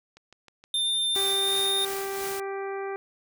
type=click train; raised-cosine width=0.2 ms; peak=-32 dBFS; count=4; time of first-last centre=0.17-0.639 s; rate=6.39 Hz
type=tone with pitch glide; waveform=square; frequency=3598 to 3655 Hz; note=A7 to A#7; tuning=+38 to -35 cents; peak=-24 dBFS; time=0.74-1.85 s; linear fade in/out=2 ms; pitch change=+27 cents; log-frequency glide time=1.29-1.6 s
type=noise with tremolo; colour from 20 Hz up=white; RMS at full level=-35 dBFS; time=1.15-2.4 s; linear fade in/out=2 ms; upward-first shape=triangle; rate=2.9 Hz; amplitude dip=50%
type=harmonic tone; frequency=392 Hz; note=G4; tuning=in tune; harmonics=1 / 2 / 3 / 4 / 5 / 6; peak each=-31 / -37 / -41 / -43 / -45 / -47 dBFS; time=1.16-2.96 s; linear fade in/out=0 ms
effects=none